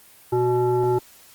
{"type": "tone with frequency modulation", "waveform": "sine", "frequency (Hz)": 370, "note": "F#4", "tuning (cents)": 0, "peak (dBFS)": -17, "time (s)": [0.32, 0.99], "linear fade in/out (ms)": 10, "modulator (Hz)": 491, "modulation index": 0.83, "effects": ["white hiss -50 dBFS RMS until 1.34 s", "Opus 32 kbps"]}